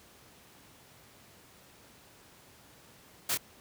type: noise with echo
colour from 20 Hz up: white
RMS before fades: -31 dBFS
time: 3.29-3.35 s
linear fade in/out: 5 ms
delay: 25 ms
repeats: 1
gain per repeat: -2 dB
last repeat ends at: 3.375 s
effects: pink hiss -57 dBFS RMS until 3.6 s + high-pass 80 Hz 12 dB/octave